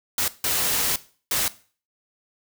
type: noise bursts at uneven times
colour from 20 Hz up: white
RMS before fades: -23 dBFS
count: 3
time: 0.18-0.28 / 0.44-0.96 / 1.31-1.48 s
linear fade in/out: 2 ms
effects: noise-tail reverb RT60 0.4 s tail -17 dB re dry